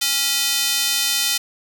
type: tone with high-pass filter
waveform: square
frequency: 277.2 Hz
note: C#4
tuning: in tune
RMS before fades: -20 dBFS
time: 0.01-1.38 s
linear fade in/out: 10 ms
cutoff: 3600 Hz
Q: 1.1
effects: none